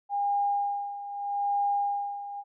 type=tone with tremolo; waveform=sine; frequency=809 Hz; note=G#5; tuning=46 cents flat; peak=-23 dBFS; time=0.09-2.44 s; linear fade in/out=50 ms; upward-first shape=sine; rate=0.8 Hz; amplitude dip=75%; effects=none